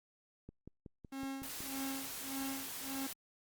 click train, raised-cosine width 3 ms, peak -36 dBFS, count 7, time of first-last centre 0.49-1.605 s, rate 5.38 Hz
45% pulse tone with tremolo, 270.3 Hz, C#4, 44 cents flat, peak -38 dBFS, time 1.12-3.07 s, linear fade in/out 5 ms, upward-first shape sine, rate 1.7 Hz, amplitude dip 100%
white noise, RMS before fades -44 dBFS, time 1.43-3.13 s, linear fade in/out 2 ms
effects Opus 48 kbps

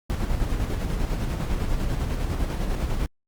brown noise with tremolo, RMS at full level -24 dBFS, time 0.1-3.06 s, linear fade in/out 0 ms, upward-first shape square, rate 10 Hz, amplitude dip 35%, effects Opus 48 kbps

